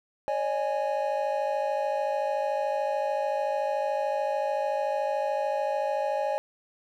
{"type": "chord", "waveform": "triangle", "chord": "C# suspended second", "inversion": "none", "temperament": "equal with one note detuned", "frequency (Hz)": [554.4, 608, 830.6], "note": ["C#5", "D#5", "G#5"], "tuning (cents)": [0, -40, 0], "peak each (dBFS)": -28, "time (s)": [0.28, 6.38], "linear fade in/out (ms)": 0, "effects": []}